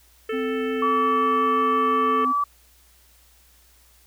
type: harmonic tone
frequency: 440.4 Hz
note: A4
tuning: 2 cents sharp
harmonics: 1 / 3 / 4 / 5 / 6 / 7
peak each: -25 / -35 / -37 / -39 / -41 / -42 dBFS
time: 0.29-2.25 s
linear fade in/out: 5 ms
type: tone with vibrato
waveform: triangle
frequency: 258.9 Hz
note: C4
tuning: 18 cents flat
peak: -25 dBFS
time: 0.32-2.33 s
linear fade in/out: 20 ms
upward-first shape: sine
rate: 5.6 Hz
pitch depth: 12 cents each way
type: tone with pitch glide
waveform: sine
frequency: 1146 to 1152.6 Hz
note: D6 to D6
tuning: -43 to -33 cents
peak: -19 dBFS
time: 0.82-2.44 s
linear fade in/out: 5 ms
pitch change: +10 cents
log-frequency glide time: 0.96-1.63 s
effects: added 60 Hz sine -57 dBFS peak until 4.06 s + white hiss -57 dBFS RMS until 4.06 s